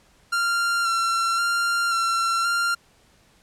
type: tone with vibrato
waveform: 45% pulse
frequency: 1374 Hz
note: F6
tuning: 29 cents flat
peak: -20 dBFS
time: 0.32-2.75 s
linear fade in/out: 10 ms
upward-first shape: square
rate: 0.94 Hz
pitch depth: 19 cents each way
effects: pink hiss -58 dBFS RMS until 3.42 s + low-pass 10000 Hz 12 dB/octave